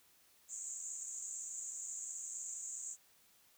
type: band-pass noise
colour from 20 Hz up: white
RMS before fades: -45 dBFS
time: 0.48-2.97 s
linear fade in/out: 50 ms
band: 6700 to 7700 Hz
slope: 96 dB/octave
effects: white hiss -68 dBFS RMS until 3.57 s